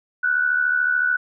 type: tone with amplitude modulation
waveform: sine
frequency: 1480 Hz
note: F#6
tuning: in tune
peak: -14 dBFS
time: 0.23-1.17 s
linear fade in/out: 10 ms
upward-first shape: sine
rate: 73.7 Hz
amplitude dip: 65%
effects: none